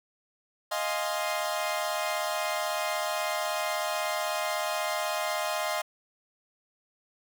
sawtooth chord, F minor seventh, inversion third, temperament equal, 622.3 / 698.5 / 830.6 / 1046.5 Hz, Eb5 / F5 / Ab5 / C6, 0 / 0 / 0 / 0 cents, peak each -28 / -30 / -33 / -31 dBFS, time 0.71-5.82 s, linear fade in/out 10 ms, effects none

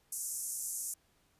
white band-pass noise, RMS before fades -39 dBFS, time 0.12-0.94 s, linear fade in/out 5 ms, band 6200 to 12000 Hz, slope 48 dB/octave, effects pink hiss -71 dBFS RMS until 1.39 s + resampled to 32000 Hz

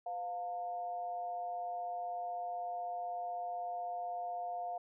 sine tone with amplitude modulation, 706 Hz, F5, 19 cents sharp, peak -34 dBFS, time 0.06-4.78 s, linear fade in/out 5 ms, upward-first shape sine, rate 202 Hz, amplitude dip 60%, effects none

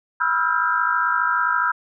sine tone cluster, 981 / 1297 / 1352 / 1404 / 1594 Hz, B5 / E6 / E6 / F6 / G6, -12 / -28 / +43 / +9 / +28 cents, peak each -24 dBFS, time 0.2-1.72 s, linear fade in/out 10 ms, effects none

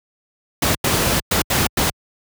pink noise bursts at uneven times, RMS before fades -17 dBFS, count 5, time 0.62-0.75 / 0.84-1.2 / 1.31-1.42 / 1.5-1.67 / 1.77-1.9 s, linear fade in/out 5 ms, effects high-pass 60 Hz 12 dB/octave

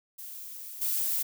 violet noise with level steps, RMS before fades -42 / -29 dBFS, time 0.18-1.23 s, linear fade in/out 10 ms, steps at 0.81 s, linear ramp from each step 10 ms, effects none

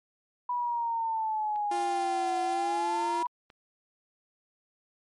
sine exponential two-way sweep, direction down then up, 984 to 740 to 984 Hz, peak -27 dBFS, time 0.49-3.27 s, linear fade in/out 5 ms, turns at 2.41 s
click train, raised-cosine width 0.3 ms, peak -36 dBFS, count 9, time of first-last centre 1.56-3.502 s, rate 4.12 Hz
sawtooth tone with pitch glide, 349.2 to 344.2 Hz, F4 to F4, 0 to -25 cents, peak -29 dBFS, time 1.71-3.23 s, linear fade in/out 5 ms, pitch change -25 cents, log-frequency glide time 1.9-2.26 s
effects MP3 48 kbps

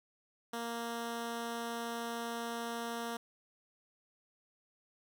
10% pulse tone, 233.1 Hz, A#3, in tune, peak -29 dBFS, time 0.53-3.17 s, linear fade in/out 5 ms, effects none

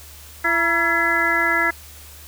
harmonic tone with a mistuned harmonic, 337.1 Hz, E4, 39 cents sharp, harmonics 1 / 2 / 3 / 4 / 5 / 6, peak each -28 / -28 / -27 / -23 / -20 / -21 dBFS, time 0.44-1.71 s, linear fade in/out 10 ms, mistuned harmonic 3, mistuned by -91 cents, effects added 74 Hz sine -43 dBFS peak until 2.27 s + white hiss -43 dBFS RMS until 2.27 s

